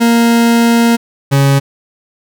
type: tone pair in turn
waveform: 40% pulse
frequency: 233.1 / 138.6 Hz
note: A#3 / C#3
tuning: 0 / 0 cents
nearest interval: major sixth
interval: 900 cents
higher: first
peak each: -6 dBFS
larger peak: neither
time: 0-0.97 / 1.31-1.6 s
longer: first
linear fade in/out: 20 ms
effects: none